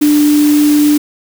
sine tone in noise, 296 Hz, D4, 14 cents sharp, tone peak -6 dBFS, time 0.01-0.98 s, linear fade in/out 10 ms, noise white, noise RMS -22 dBFS, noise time 0.01-0.98 s, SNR +13 dB, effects none

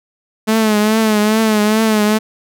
sawtooth tone with vibrato, 215.8 Hz, A3, 33 cents flat, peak -7 dBFS, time 0.47-2.19 s, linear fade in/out 20 ms, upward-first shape triangle, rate 2.4 Hz, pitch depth 67 cents each way, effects none

